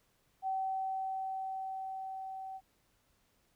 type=tone with level ramp; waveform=sine; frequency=765 Hz; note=G5; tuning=42 cents flat; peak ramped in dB=-31 to -41 dBFS; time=0.42-2.61 s; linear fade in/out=50 ms; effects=pink hiss -73 dBFS RMS until 3.55 s